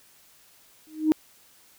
sine tone with exponential growth, 311.1 Hz, D#4, in tune, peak -12 dBFS, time 0.87-1.12 s, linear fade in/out 0 ms, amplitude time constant 53 ms, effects tanh soft clip ceiling -11 dBFS + white hiss -57 dBFS RMS until 1.78 s

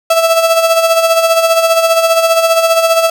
35% pulse tone with tremolo, 659.3 Hz, E5, in tune, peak -4 dBFS, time 0.1-3.1 s, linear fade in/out 5 ms, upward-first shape sine, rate 15 Hz, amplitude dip 55%, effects none

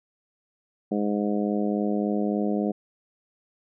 harmonic tone, 103.5 Hz, G#2, 5 cents flat, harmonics 2 / 3 / 4 / 5 / 6 / 7, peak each -25 / -29 / -31 / -33 / -35 / -36 dBFS, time 0.91-2.72 s, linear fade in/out 10 ms, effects none

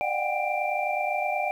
sine tone cluster, 602 / 720 / 748 / 799 / 2361 Hz, D5 / F#5 / F#5 / G5 / D7, +43 / -47 / +19 / +33 / +9 cents, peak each -31 dBFS, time 0.01-1.51 s, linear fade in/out 0 ms, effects 9-bit

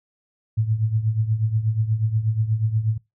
sine tone with tremolo, 110 Hz, A2, in tune, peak -15 dBFS, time 0.57-2.98 s, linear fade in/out 10 ms, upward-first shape triangle, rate 8.3 Hz, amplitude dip 80%, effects noise-tail reverb RT60 0.2 s tail -23 dB re dry

